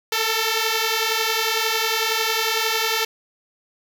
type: beating tone pair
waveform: 5% pulse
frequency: 440 / 451 Hz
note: A4 / A4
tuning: 0 / +43 cents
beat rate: 11 Hz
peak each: -11 dBFS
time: 0.12-3.05 s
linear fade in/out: 5 ms
effects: none